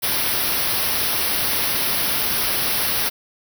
white band-stop noise, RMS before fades -21 dBFS, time 0.02-3.1 s, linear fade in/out 20 ms, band 5800 to 9600 Hz, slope 96 dB/octave, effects none

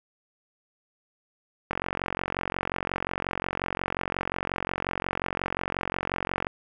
click train, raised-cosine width 0.5 ms, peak -12 dBFS, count 218, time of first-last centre 1.71-6.469 s, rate 45.6 Hz, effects none

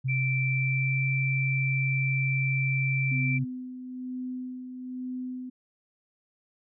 sine tone with pitch glide, 131 to 133.83 Hz, C3 to C3, +2 to +39 cents, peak -25 dBFS, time 0.04-3.45 s, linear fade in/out 20 ms, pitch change +37 cents, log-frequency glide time 0.42-1.07 s
sine tone, 2341 Hz, D7, 6 cents flat, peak -28 dBFS, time 0.08-3.39 s, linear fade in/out 20 ms
sine tone with tremolo, 253.5 Hz, B3, 45 cents sharp, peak -31 dBFS, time 3.11-5.5 s, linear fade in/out 10 ms, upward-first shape sine, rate 1.1 Hz, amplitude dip 50%
effects none

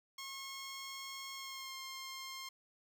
10% pulse tone with pitch glide, 1084 to 1062.9 Hz, C#6 to C6, -39 to +27 cents, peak -36 dBFS, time 0.18-2.49 s, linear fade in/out 5 ms, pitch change -34 cents, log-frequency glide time 1.34-1.76 s, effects none

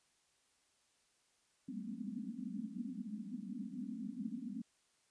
pink band-pass noise, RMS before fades -44 dBFS, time 1.68-4.62 s, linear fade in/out 5 ms, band 190 to 270 Hz, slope 96 dB/octave, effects white hiss -75 dBFS RMS until 5.1 s + resampled to 22050 Hz

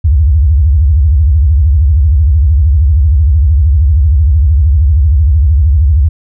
sine tone with vibrato, 72.9 Hz, D2, 12 cents flat, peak -4 dBFS, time 0.04-6.09 s, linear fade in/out 10 ms, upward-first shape sine, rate 13 Hz, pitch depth 290 cents each way, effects none

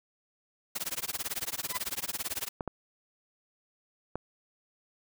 white noise with tremolo, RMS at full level -32 dBFS, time 0.75-2.49 s, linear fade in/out 10 ms, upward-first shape sine, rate 18 Hz, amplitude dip 100%
30% pulse tone with exponential growth, 1002 Hz, B5, 25 cents sharp, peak -27 dBFS, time 1.66-1.77 s, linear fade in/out 2 ms, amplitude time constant 22 ms
clicks, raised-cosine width 1 ms, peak -19 dBFS, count 3, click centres 2.608 / 2.677 / 4.156 s
effects none

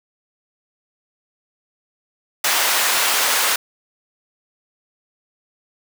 pink high-pass noise, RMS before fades -18 dBFS, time 2.44-3.56 s, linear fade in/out 5 ms, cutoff 910 Hz, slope 12 dB/octave, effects none

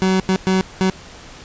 30% pulse tone bursts at uneven times, 188.3 Hz, F#3, 31 cents sharp, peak -11 dBFS, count 4, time 0.02-0.2 / 0.29-0.36 / 0.47-0.61 / 0.81-0.9 s, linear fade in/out 0 ms, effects pink hiss -39 dBFS RMS until 1.44 s + resampled to 16000 Hz

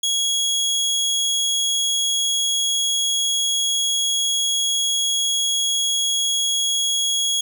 25% pulse tone, 3322 Hz, G#7, in tune, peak -15 dBFS, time 0.03-7.41 s, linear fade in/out 5 ms, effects 9-bit

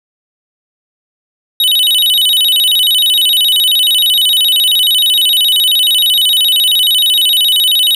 square tone with vibrato, 3368 Hz, G#7, 24 cents sharp, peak -8 dBFS, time 1.6-7.95 s, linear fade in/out 2 ms, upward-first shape square, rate 13 Hz, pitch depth 200 cents each way, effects none

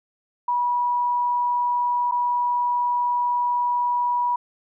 sine tone with dropouts, 972 Hz, B5, 28 cents flat, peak -19 dBFS, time 0.48-4.36 s, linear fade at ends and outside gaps 5 ms, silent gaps 2.113-2.12 s, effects none

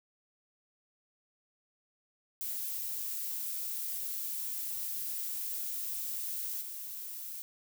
violet noise with level steps, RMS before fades -37 / -42 dBFS, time 2.41-7.42 s, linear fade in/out 0 ms, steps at 6.61 s, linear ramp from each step 2 ms, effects none

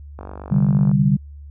click train, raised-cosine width 1 ms, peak -20 dBFS, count 36, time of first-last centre 0.19-0.915 s, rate 48.3 Hz
sine chord, C suspended second, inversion none, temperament equal, 130.81 / 146.83 / 196 Hz, C3 / D3 / G3, 0 / 0 / 0 cents, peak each -20 / -16 / -17 dBFS, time 0.51-1.17 s, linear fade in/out 10 ms
effects added 72 Hz sine -35 dBFS peak until 1.5 s

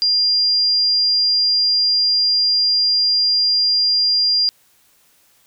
sine tone, 4800 Hz, D8, 37 cents sharp, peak -13 dBFS, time 0.02-4.49 s, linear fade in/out 0 ms, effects white hiss -56 dBFS RMS until 5.46 s

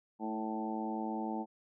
harmonic tone with a mistuned harmonic, 110 Hz, A2, in tune, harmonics 2 / 3 / 4 / 5 / 6 / 7 / 8, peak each -38 / -40 / -47 / -48 / -49 / -42 / -42 dBFS, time 0.19-1.46 s, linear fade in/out 50 ms, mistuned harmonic 3, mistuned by -19 cents, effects none

